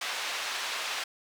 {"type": "band-pass noise", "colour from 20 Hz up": "white", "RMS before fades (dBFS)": -34, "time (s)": [0.01, 1.04], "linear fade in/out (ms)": 5, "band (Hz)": [720, 3800], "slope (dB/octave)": 12, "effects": []}